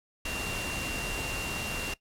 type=tone in noise; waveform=sine; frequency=2763 Hz; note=F7; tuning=19 cents flat; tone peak=-35 dBFS; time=0.25-1.94 s; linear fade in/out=5 ms; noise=pink; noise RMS=-35 dBFS; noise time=0.25-1.94 s; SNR=-3 dB; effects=noise-tail reverb RT60 0.1 s tail -18 dB re dry + low-pass 12000 Hz 12 dB/octave